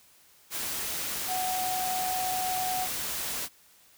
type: tone in noise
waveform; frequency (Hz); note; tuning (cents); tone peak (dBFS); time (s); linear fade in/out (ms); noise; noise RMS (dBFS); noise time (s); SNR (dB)
sine; 741; F#5; +2; -29; 1.27-2.88; 50; white; -33; 0.5-3.49; +1
effects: white hiss -59 dBFS RMS until 3.97 s